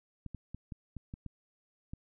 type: clicks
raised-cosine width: 5 ms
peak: -29 dBFS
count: 8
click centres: 0.263 / 0.347 / 0.546 / 0.722 / 0.967 / 1.139 / 1.263 / 1.935 s
effects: none